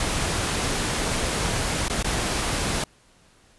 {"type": "noise with dropouts", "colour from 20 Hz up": "pink", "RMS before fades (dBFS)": -25, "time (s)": [0, 2.84], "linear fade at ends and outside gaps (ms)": 2, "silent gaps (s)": [[1.883, 1.898], [2.027, 2.044]], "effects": ["pink hiss -57 dBFS RMS until 3.58 s", "resampled to 24000 Hz"]}